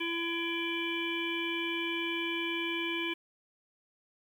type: harmonic tone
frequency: 336.2 Hz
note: E4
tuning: 34 cents sharp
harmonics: 1 / 3 / 5 / 7 / 9 / 10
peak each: -35 / -42 / -43 / -35 / -39 / -44 dBFS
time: 0-3.14 s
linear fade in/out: 10 ms
effects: 10-bit